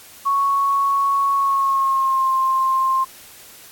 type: tone with pitch glide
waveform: sine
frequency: 1108.7 to 1056.2 Hz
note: C#6 to C6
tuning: 0 to +16 cents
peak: -15 dBFS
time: 0.25-3.05 s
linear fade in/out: 20 ms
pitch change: -84 cents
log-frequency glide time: 1.34-2.32 s
effects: white hiss -43 dBFS RMS until 3.71 s + AAC 64 kbps